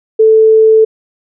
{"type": "tone", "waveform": "sine", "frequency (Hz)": 440, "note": "A4", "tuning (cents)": 0, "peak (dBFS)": -3, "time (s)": [0.19, 0.85], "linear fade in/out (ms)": 10, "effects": []}